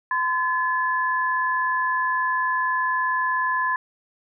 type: tone pair together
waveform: sine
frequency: 1021.5 / 1718 Hz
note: C6 / A6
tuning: -42 / -42 cents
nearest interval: major sixth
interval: 900 cents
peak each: -22 / -24 dBFS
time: 0.11-3.76 s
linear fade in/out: 2 ms
effects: none